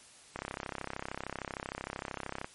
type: click train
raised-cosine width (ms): 0.5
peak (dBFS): -21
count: 70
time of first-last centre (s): 0.36-2.445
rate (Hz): 33.1
effects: white hiss -56 dBFS RMS until 2.54 s + MP3 48 kbps